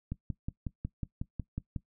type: click train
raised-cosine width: 5 ms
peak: -22 dBFS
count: 10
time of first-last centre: 0.12-1.762 s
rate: 5.48 Hz
effects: noise-tail reverb RT60 0.1 s tail -18 dB re dry